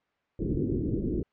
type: low-pass noise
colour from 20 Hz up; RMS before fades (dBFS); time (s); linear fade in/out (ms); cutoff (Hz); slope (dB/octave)
white; -29; 0.39-1.23; 5; 400; 48
effects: white hiss -73 dBFS RMS until 1.32 s + low-pass 2000 Hz 12 dB/octave